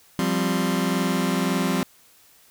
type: chord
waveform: sawtooth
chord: F suspended second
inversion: none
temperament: just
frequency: 174.61 / 196.44 / 261.9 Hz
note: F3 / G3 / C4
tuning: 0 / +4 / +2 cents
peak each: -21 dBFS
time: 0.19-1.83 s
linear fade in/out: 0 ms
effects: white hiss -55 dBFS RMS until 2.5 s